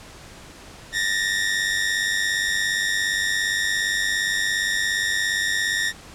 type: tone pair together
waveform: sawtooth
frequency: 1783 / 1880.3 Hz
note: A6 / A#6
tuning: +22 / +14 cents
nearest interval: minor second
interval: 92 cents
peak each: -20 / -20 dBFS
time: 0.92-5.93 s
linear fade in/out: 50 ms
effects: pink hiss -43 dBFS RMS until 6.14 s + low-pass 9000 Hz 12 dB/octave